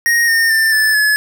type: tone with pitch steps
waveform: square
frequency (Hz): 1869 / 1827.4 / 1786.7 / 1746.9 / 1708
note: A#6 / A#6 / A6 / A6 / G#6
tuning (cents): +4 / -35 / +26 / -13 / +48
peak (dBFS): -11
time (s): 0.06-1.16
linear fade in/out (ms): 0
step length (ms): 220
effects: none